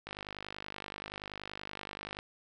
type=click train; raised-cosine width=0.3 ms; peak=-24 dBFS; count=108; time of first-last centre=0.07-2.189 s; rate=50.5 Hz; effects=none